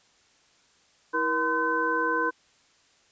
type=tone cluster; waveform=sine; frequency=325.3 / 476.3 / 1022 / 1524 Hz; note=E4 / A#4 / C6 / G6; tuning=-23 / +37 / -41 / -49 cents; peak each=-32 / -30 / -27 / -27 dBFS; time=1.13-2.31 s; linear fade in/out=20 ms; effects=white hiss -62 dBFS RMS until 3.11 s + resampled to 16000 Hz